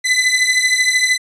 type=beating tone pair; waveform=sawtooth; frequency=2004 / 2017 Hz; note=B6 / B6; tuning=+25 / +36 cents; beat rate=13 Hz; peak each=-12 dBFS; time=0.04-1.18 s; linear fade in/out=20 ms; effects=resampled to 22050 Hz

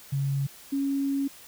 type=tone pair in turn; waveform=sine; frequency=138.3 / 276.6 Hz; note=C#3 / C#4; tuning=-4 / -4 cents; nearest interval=octave; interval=1200 cents; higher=second; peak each=-24 dBFS; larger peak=neither; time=0.12-0.47 / 0.72-1.28 s; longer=second; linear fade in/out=10 ms; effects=white hiss -49 dBFS RMS until 1.47 s

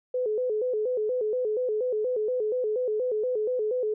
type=tone with vibrato; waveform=sine; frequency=464.2 Hz; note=A#4; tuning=7 cents flat; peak=-24 dBFS; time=0.14-3.94 s; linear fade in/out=5 ms; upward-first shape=square; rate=4.2 Hz; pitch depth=140 cents each way; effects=none

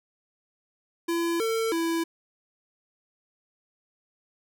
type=tone with pitch steps; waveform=square; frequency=337.4 / 450.5 / 331.7 Hz; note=E4 / A4 / E4; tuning=+40 / +41 / +11 cents; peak=-25 dBFS; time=1.08-2.04 s; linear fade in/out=10 ms; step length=320 ms; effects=none

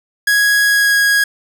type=tone with pitch glide; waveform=45% pulse; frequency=1661.2 to 1649.7 Hz; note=G#6 to G#6; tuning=0 to -12 cents; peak=-10 dBFS; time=0.27-1.24 s; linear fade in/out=5 ms; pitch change=-12 cents; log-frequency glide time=0.65-0.97 s; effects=none

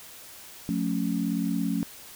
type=chord; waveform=sine; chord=F augmented; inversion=none; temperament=equal with one note detuned; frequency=178.8 / 220 / 277.2 Hz; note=F3 / A3 / C#4; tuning=+41 / 0 / 0 cents; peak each=-29 dBFS; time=0.69-1.83 s; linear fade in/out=0 ms; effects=white hiss -46 dBFS RMS until 2.15 s

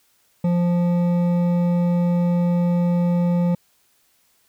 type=tone with hard clipping; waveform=sine; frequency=174.7 Hz; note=F3; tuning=1 cent sharp; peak=-18 dBFS; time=0.44-3.55 s; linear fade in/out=5 ms; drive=9 dB; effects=white hiss -62 dBFS RMS until 4.48 s

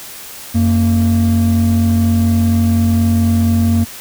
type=tone pair together; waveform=triangle; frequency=91.33 / 229.8 Hz; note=F#2 / A#3; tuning=-22 / -25 cents; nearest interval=octave + major third; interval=1597 cents; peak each=-10 dBFS; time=0.54-3.85 s; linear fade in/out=20 ms; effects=tanh soft clip ceiling -2 dBFS + white hiss -32 dBFS RMS until 4 s

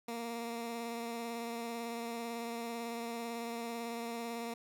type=tone with vibrato; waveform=15% pulse; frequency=233.1 Hz; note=A#3; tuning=in tune; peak=-32 dBFS; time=0.08-4.54 s; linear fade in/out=5 ms; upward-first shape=triangle; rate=18 Hz; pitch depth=25 cents each way; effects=none

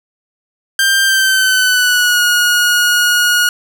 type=tone with pitch glide; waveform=sawtooth; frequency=1575 to 1444.3 Hz; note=G6 to F#6; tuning=+8 to -42 cents; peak=-6 dBFS; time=0.79-3.49 s; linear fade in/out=2 ms; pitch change=-150 cents; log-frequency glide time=1.06-2.22 s; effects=none

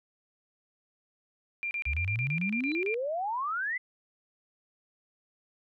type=tone bursts; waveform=sine; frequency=2382 Hz; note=D7; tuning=24 cents sharp; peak=-30 dBFS; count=12; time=1.63-2.942 s; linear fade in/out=0 ms; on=80 ms; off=32 ms
type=exponential sweep; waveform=sine; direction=up; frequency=65.5 to 2073 Hz; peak=-29 dBFS; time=1.86-3.78 s; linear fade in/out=10 ms
type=tone with exponential growth; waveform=sine; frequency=3991 Hz; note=B7; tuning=17 cents sharp; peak=-38 dBFS; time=2.59-2.75 s; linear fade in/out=5 ms; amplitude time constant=34 ms
effects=none

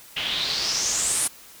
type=noise with low-pass filter sweep; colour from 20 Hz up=white; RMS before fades=-25 dBFS; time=0.16-1.28 s; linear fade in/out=10 ms; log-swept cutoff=2900 to 10000 Hz; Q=5.4; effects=white hiss -47 dBFS RMS until 1.6 s

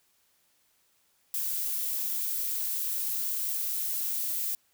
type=noise; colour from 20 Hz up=violet; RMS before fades=-31 dBFS; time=1.34-4.55 s; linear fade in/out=2 ms; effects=white hiss -69 dBFS RMS until 4.73 s

